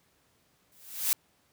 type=noise with exponential growth; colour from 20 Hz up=blue; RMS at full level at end=-23 dBFS; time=0.72-1.13 s; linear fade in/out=0 ms; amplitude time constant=87 ms; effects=pink hiss -68 dBFS RMS until 1.52 s + high-pass 80 Hz 12 dB/octave